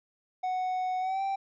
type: tone with pitch glide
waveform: triangle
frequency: 740 to 780.8 Hz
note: F#5 to G5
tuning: 0 to -7 cents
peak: -26 dBFS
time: 0.43-1.36 s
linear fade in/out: 10 ms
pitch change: +93 cents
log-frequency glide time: 1-1.22 s
effects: resampled to 16000 Hz